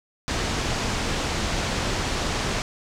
pink low-pass noise, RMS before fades -26 dBFS, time 0.28-2.62 s, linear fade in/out 0 ms, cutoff 7200 Hz, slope 24 dB/octave, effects none

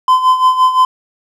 triangle tone with tremolo, 1024 Hz, C6, 38 cents flat, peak -3 dBFS, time 0.08-0.85 s, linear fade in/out 2 ms, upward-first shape sine, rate 5.8 Hz, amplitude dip 70%, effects none

